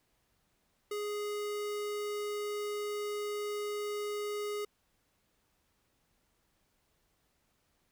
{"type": "tone", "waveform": "square", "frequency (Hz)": 415.3, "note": "G#4", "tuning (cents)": 0, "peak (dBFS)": -35, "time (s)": [0.91, 4.65], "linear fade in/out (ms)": 5, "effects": ["pink hiss -75 dBFS RMS until 7.91 s"]}